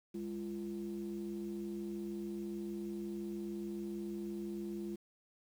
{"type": "ring-modulated tone", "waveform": "triangle", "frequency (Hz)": 69.3, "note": "C#2", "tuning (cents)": 0, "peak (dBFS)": -33, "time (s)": [0.14, 4.96], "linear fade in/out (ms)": 10, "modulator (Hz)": 274, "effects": ["tanh soft clip ceiling -30 dBFS", "10-bit"]}